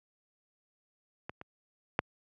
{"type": "clicks", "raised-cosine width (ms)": 0.5, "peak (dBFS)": [-23, -28, -10], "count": 3, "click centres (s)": [1.295, 1.414, 1.991], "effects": ["high-pass 80 Hz 12 dB/octave"]}